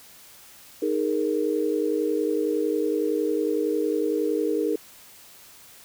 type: chord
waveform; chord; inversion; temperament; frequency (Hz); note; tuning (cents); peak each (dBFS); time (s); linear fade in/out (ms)
sine; D# suspended fourth; none; equal; 311.1 / 415.3 / 466.2; D#4 / G#4 / A#4; 0 / 0 / 0; -26; 0.82-4.76; 5
effects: white hiss -49 dBFS RMS until 5.84 s